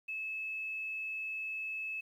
sine tone with quantisation, 2600 Hz, E7, 24 cents flat, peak -36 dBFS, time 0.08-2.01 s, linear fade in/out 10 ms, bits 11, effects none

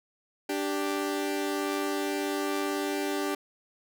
sawtooth tone pair together, 293.7 / 392 Hz, D4 / G4, 0 / 0 cents, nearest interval perfect fourth, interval 500 cents, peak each -27 dBFS, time 0.49-3.35 s, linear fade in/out 5 ms, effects none

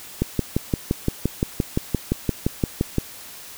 click train, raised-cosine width 3 ms, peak -6 dBFS, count 17, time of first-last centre 0.22-2.983 s, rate 5.79 Hz, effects white hiss -40 dBFS RMS until 3.57 s

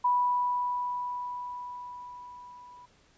sine tone with level ramp, 984 Hz, B5, 7 cents flat, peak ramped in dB -21 to -48 dBFS, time 0.04-2.86 s, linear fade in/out 10 ms, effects pink hiss -63 dBFS RMS until 3.17 s + resampled to 16000 Hz

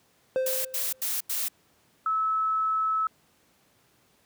triangle tone with exponential decay, 520 Hz, C5, 11 cents flat, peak -19 dBFS, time 0.36-1.05 s, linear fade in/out 0 ms, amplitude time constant 150 ms
blue noise bursts, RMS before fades -29 dBFS, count 4, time 0.46-1.484 s, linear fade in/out 5 ms, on 190 ms, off 88 ms
sine tone, 1300 Hz, E6, 24 cents flat, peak -23 dBFS, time 2.06-3.07 s, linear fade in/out 2 ms
effects pink hiss -64 dBFS RMS until 4.25 s + high-pass 100 Hz 12 dB/octave

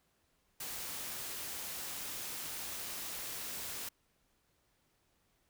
white noise, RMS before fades -42 dBFS, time 0.6-3.89 s, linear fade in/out 5 ms, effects pink hiss -75 dBFS RMS until 5.49 s

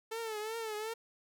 sawtooth tone with vibrato, 440 Hz, A4, in tune, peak -33 dBFS, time 0.11-0.94 s, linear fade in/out 10 ms, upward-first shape triangle, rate 2.7 Hz, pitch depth 92 cents each way, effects none

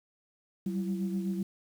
sine tone cluster, 190.3 / 198.2 / 337.6 Hz, F#3 / G3 / E4, +49 / +19 / +41 cents, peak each -30 / -38 / -38 dBFS, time 0.66-1.43 s, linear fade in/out 5 ms, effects tanh soft clip ceiling -21 dBFS + 9-bit

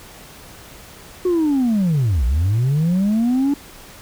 sine linear two-way sweep, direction down then up, 370 to 56 to 289.2 Hz, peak -12 dBFS, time 1.25-3.54 s, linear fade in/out 5 ms, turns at 2.25 s, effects tanh soft clip ceiling -13 dBFS + pink hiss -41 dBFS RMS until 4.01 s

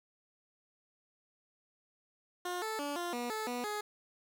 15% pulse tone with pitch steps, 357.1 / 438.5 / 288.1 / 348.7 / 241.8 / 434.8 / 244.5 / 419.2 Hz, F4 / A4 / D4 / F4 / B3 / A4 / B3 / G#4, +39 / -6 / -33 / -3 / -36 / -21 / -17 / +16 cents, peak -29 dBFS, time 2.45-3.81 s, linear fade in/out 5 ms, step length 170 ms, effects none

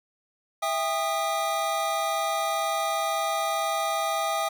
square tone cluster, 658 / 800 / 1233 Hz, E5 / G5 / D#6, -3 / +35 / -16 cents, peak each -30 dBFS, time 0.62-4.49 s, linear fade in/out 10 ms, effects none

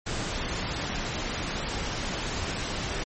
pink noise, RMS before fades -31 dBFS, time 0.06-3.04 s, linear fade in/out 10 ms, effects low-pass 9000 Hz 12 dB/octave + MP3 32 kbps

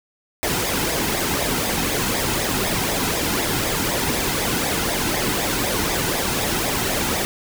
pink noise with flanger, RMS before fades -22 dBFS, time 0.43-7.25 s, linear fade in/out 0 ms, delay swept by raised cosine 0.68 to 1.78 ms, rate 4 Hz, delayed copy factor -0.6, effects none

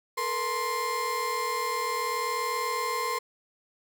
35% pulse tone cluster, 440.2 / 480.7 / 1049 Hz, A4 / B4 / C6, +1 / -47 / +4 cents, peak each -35 / -33 / -27 dBFS, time 0.17-3.19 s, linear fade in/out 10 ms, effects none

